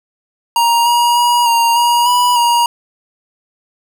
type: tone with pitch steps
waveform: square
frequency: 938 / 953 / 960 / 933 / 953 / 980 / 949 Hz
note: A#5 / A#5 / B5 / A#5 / A#5 / B5 / A#5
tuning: +11 / +38 / -49 / +1 / +38 / -14 / +31 cents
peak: -10 dBFS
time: 0.56-2.66 s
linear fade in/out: 2 ms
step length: 300 ms
effects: none